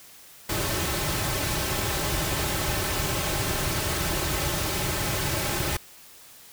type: noise with comb filter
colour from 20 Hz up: pink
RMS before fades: -27 dBFS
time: 0.49-5.77 s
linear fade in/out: 5 ms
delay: 4.2 ms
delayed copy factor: -0.6
effects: white hiss -49 dBFS RMS until 6.52 s